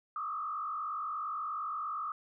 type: tone with frequency modulation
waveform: sine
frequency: 1224 Hz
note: D#6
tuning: 29 cents flat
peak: -34 dBFS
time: 0.16-2.12 s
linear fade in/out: 2 ms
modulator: 48.5 Hz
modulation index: 1.4
effects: none